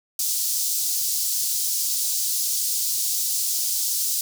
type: high-pass noise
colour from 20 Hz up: pink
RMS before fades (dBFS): -24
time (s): 0.19-4.21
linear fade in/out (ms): 2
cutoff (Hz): 5000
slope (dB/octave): 24
effects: none